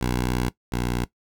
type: tone pair in turn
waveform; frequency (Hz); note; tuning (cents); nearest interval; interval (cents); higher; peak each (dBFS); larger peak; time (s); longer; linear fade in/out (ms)
10% pulse; 61.5 / 60.2; B1 / B1; -7 / -44; unison; 37; first; -14 / -15; first; 0.01-0.49 / 0.72-1.05; first; 5
effects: noise-tail reverb RT60 0.1 s tail -18 dB re dry